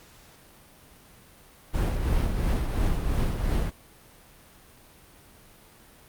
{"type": "noise with tremolo", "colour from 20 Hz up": "brown", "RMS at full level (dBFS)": -23, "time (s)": [1.73, 3.71], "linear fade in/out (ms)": 20, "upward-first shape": "triangle", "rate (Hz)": 2.9, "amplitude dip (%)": 50, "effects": ["pink hiss -53 dBFS RMS until 6.08 s", "Opus 48 kbps"]}